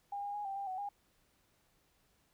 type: tone with pitch steps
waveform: sine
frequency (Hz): 807 / 812 / 827 / 783 / 796 / 748 / 811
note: G#5 / G#5 / G#5 / G5 / G5 / F#5 / G#5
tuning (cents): -50 / -39 / -8 / -2 / +26 / +19 / -41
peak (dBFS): -37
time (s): 0.12-0.89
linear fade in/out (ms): 5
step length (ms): 110
effects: pink hiss -73 dBFS RMS until 2.33 s